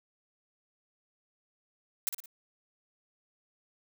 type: noise with echo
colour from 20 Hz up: blue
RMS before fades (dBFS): -29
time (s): 2.07-2.09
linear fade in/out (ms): 0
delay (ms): 56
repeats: 3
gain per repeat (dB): -7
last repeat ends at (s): 2.258
effects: none